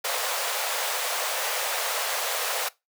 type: high-pass noise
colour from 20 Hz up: pink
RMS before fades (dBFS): -28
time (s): 0.04-2.69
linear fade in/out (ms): 10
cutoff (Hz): 490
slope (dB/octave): 48
effects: noise-tail reverb RT60 0.2 s tail -20 dB re dry